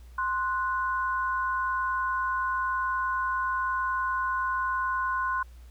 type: tone pair together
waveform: sine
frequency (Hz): 1046.5 / 1476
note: C6 / F#6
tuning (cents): 0 / -5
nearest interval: tritone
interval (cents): 595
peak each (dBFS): -27 / -30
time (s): 0.18-5.43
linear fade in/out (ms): 5
effects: added 60 Hz sine -45 dBFS peak until 5.7 s + pink hiss -62 dBFS RMS until 5.7 s